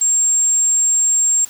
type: tone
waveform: sine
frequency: 7460 Hz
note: A#8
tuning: in tune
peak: -12 dBFS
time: 0.01-1.45 s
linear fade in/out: 5 ms
effects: white hiss -40 dBFS RMS until 1.49 s